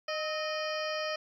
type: harmonic tone with a mistuned harmonic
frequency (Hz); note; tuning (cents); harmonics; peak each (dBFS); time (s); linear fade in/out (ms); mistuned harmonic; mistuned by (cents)
616; D#5; -17; 1 / 2 / 3 / 4 / 5 / 7 / 8 / 9; -34 / -39 / -40 / -42 / -43 / -48 / -43 / -45; 0.08-1.16; 5; 2; +60
effects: 11-bit